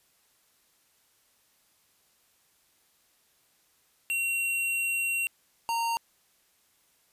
square tone pair in turn, 2741 / 923.5 Hz, F7 / A#5, -33 / -16 cents, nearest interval octave + perfect fifth, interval 1883 cents, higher first, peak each -27 dBFS, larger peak neither, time 4.1-5.27 / 5.69-5.97 s, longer first, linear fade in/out 0 ms, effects white hiss -67 dBFS RMS until 7.12 s + resampled to 32000 Hz

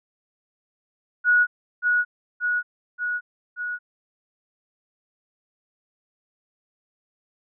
sine tone with echo, 1459 Hz, F#6, 25 cents flat, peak -14 dBFS, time 1.24-1.47 s, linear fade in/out 50 ms, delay 580 ms, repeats 4, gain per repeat -3 dB, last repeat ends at 3.79 s, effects none

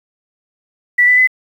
sine tone with pitch steps, 1961 / 1989.5 / 2018 Hz, B6 / B6 / B6, -13 / +12 / +37 cents, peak -7 dBFS, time 0.98-1.274 s, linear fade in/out 10 ms, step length 98 ms, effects 7-bit

